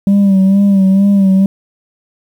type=tone with vibrato; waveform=sine; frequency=195.6 Hz; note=G3; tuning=4 cents flat; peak=-3 dBFS; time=0.07-1.46 s; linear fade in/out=2 ms; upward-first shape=sine; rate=2.2 Hz; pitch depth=49 cents each way; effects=tanh soft clip ceiling -5 dBFS + 7-bit